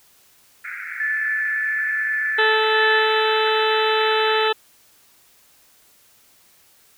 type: band-pass noise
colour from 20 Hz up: pink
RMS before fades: -32 dBFS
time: 0.64-4.49 s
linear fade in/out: 10 ms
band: 1400 to 2300 Hz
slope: 96 dB/octave
type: tone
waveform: sine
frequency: 1745 Hz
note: A6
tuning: 15 cents flat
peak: -20 dBFS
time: 1-3.2 s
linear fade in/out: 2 ms
type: harmonic tone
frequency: 436.8 Hz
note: A4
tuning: 13 cents flat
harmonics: 1 / 2 / 3 / 4 / 6 / 7 / 8 / 9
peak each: -20 / -23 / -25 / -26 / -28 / -28 / -29 / -30 dBFS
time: 2.38-4.53 s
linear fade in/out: 10 ms
effects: white hiss -55 dBFS RMS until 6.97 s